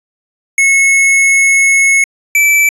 square tone pair in turn, 2188 / 2318 Hz, C#7 / D7, -23 / -23 cents, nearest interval minor second, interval 100 cents, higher second, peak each -7 dBFS, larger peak neither, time 0.58-2.04 / 2.35-2.69 s, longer first, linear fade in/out 2 ms, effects resampled to 32000 Hz

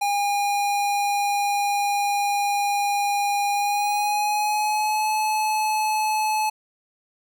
square tone with pitch glide, 812 to 860.3 Hz, G#5 to A5, -39 to -39 cents, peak -21 dBFS, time 0.01-6.5 s, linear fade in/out 10 ms, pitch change +100 cents, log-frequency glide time 3.51-5.09 s, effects none

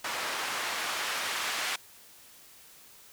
white noise with band-pass filter sweep, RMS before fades -33 dBFS, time 0.04-1.76 s, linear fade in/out 5 ms, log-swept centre 1100 to 1700 Hz, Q 0.72, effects white hiss -54 dBFS RMS until 3.12 s

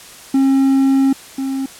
triangle tone pair in turn, 269.8 / 268.5 Hz, C#4 / C4, -47 / +45 cents, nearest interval unison, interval 8 cents, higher first, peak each -8 / -16 dBFS, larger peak first, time 0.34-1.13 / 1.38-1.66 s, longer first, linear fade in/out 5 ms, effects white hiss -38 dBFS RMS until 1.79 s + low-pass 11000 Hz 12 dB/octave

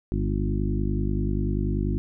harmonic tone with a mistuned harmonic, 50.3 Hz, G1, 45 cents sharp, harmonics 1 / 2 / 3 / 4 / 5 / 6 / 7, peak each -26 / -29 / -31 / -32 / -33 / -34 / -34 dBFS, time 0.12-1.98 s, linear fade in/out 0 ms, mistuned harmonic 4, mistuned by +35 cents, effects none

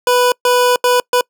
25% pulse tone bursts at uneven times, 493.9 Hz, B4, in tune, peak -6 dBFS, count 4, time 0.07-0.32 / 0.45-0.76 / 0.84-1 / 1.13-1.21 s, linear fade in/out 2 ms, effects noise-tail reverb RT60 0.1 s tail -26 dB re dry

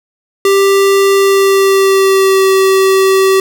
square tone with pitch glide, 393.4 to 384 Hz, G4 to G4, +6 to -36 cents, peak -7 dBFS, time 0.45-3.4 s, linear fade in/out 2 ms, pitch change -42 cents, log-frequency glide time 1.16-2.48 s, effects none

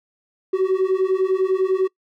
triangle beating tone pair, 372.6 / 382.6 Hz, F#4 / G4, +12 / -42 cents, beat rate 10 Hz, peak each -16 dBFS, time 0.53-1.88 s, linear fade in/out 10 ms, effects noise-tail reverb RT60 0.1 s tail -23 dB re dry + tanh soft clip ceiling -12 dBFS

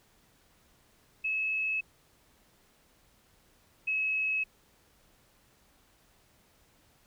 sine tone pair in turn, 2587 / 2573 Hz, E7 / E7, -33 / -43 cents, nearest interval unison, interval 10 cents, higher first, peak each -28 / -27 dBFS, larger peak second, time 1.24-1.81 / 3.87-4.44 s, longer neither, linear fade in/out 10 ms, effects pink hiss -65 dBFS RMS until 7.06 s

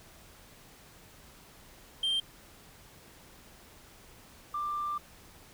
sine tone pair in turn, 3163 / 1184.8 Hz, G7 / D6, +15 / +15 cents, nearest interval octave + perfect fourth, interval 1700 cents, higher first, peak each -24 / -30 dBFS, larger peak first, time 2.03-2.2 / 4.54-4.98 s, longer second, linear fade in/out 5 ms, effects tanh soft clip ceiling -26 dBFS + pink hiss -55 dBFS RMS until 5.53 s

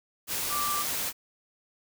sine tone in noise, 1174.7 Hz, D6, in tune, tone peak -29 dBFS, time 0.49-0.85 s, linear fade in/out 50 ms, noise white, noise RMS -31 dBFS, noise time 0.27-1.13 s, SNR -1 dB, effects none

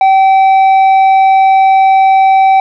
triangle tone with tanh clipping, 770 Hz, G5, 31 cents flat, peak -5 dBFS, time 0.01-2.6 s, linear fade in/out 2 ms, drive 10 dB, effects none

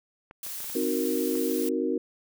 clicks, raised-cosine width 0.5 ms, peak -30 dBFS, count 6, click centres 0.311 / 0.465 / 0.604 / 0.643 / 0.699 / 1.354 s
blue noise, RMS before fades -36 dBFS, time 0.43-1.69 s, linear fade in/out 2 ms
sine chord, C half-diminished seventh, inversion none, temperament equal, 261.6 / 311.1 / 370 / 466.2 Hz, C4 / Eb4 / Gb4 / Bb4, 0 / 0 / 0 / 0 cents, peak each -30 dBFS, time 0.75-1.98 s, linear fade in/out 5 ms
effects none

